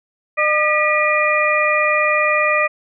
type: harmonic tone with a mistuned harmonic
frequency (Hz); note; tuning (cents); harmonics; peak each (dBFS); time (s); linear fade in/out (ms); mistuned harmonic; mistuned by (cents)
605; D#5; -49; 1 / 2 / 3 / 4; -19 / -19 / -19 / -19; 0.37-2.68; 20; 3; +120
effects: none